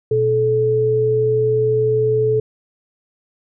sine tone pair together, 121.3 / 433.2 Hz, B2 / A4, -31 / -27 cents, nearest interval octave + minor seventh, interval 2204 cents, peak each -21 / -14 dBFS, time 0.11-2.4 s, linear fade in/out 5 ms, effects none

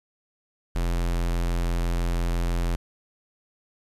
square tone, 43 Hz, F1, 26 cents flat, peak -23 dBFS, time 0.75-2.76 s, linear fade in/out 10 ms, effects resampled to 32000 Hz + 9-bit

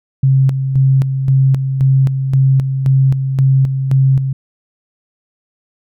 sine tone with tremolo, 134 Hz, C3, 42 cents sharp, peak -7 dBFS, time 0.23-4.33 s, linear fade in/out 5 ms, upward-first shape square, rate 1.9 Hz, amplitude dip 55%, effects none

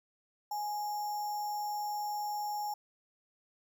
sine tone with sample-and-hold, 835 Hz, G#5, 9 cents sharp, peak -33 dBFS, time 0.51-2.74 s, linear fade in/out 5 ms, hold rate 6300 Hz, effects none

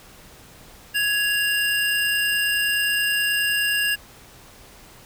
square tone pair together, 1667.5 / 2789 Hz, G#6 / F7, +7 / -3 cents, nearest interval major sixth, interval 890 cents, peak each -23 dBFS, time 0.94-3.96 s, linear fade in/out 20 ms, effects pink hiss -47 dBFS RMS until 5.05 s

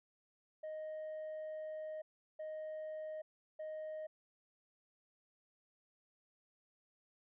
sine tone bursts at uneven times, 622.3 Hz, D#5, in tune, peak -39 dBFS, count 3, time 0.63-2.02 / 2.39-3.22 / 3.59-4.07 s, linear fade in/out 10 ms, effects tanh soft clip ceiling -41 dBFS

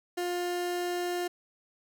30% pulse tone, 353.6 Hz, F4, 22 cents sharp, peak -27 dBFS, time 0.17-1.28 s, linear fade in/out 10 ms, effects none

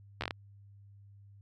slowing click train, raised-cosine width 0.3 ms, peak -18 dBFS, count 6, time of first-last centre 0.21-0.308 s, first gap 12 ms, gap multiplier 1.25, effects added 100 Hz sine -53 dBFS peak until 1.41 s

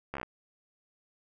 slowing click train, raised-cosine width 0.5 ms, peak -21 dBFS, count 7, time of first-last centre 0.14-0.231 s, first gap 14 ms, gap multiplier 1.03, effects none

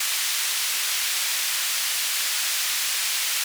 pink band-pass noise, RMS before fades -25 dBFS, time 0-3.44 s, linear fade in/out 5 ms, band 2300 to 15000 Hz, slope 12 dB/octave, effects none

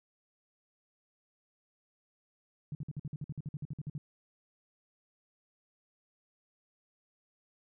sine tone bursts, 146.83 Hz, D3, in tune, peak -35 dBFS, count 16, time 2.72-3.98 s, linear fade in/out 2 ms, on 30 ms, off 52 ms, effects none

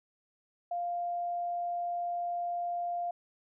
sine tone, 698.5 Hz, F5, in tune, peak -31 dBFS, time 0.71-3.11 s, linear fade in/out 5 ms, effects none

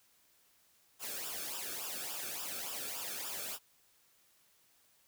white noise with flanger, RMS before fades -41 dBFS, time 0.99-3.59 s, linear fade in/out 50 ms, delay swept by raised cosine 0.47 to 1.04 ms, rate 3.5 Hz, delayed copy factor -0.75, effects white hiss -69 dBFS RMS until 5.07 s

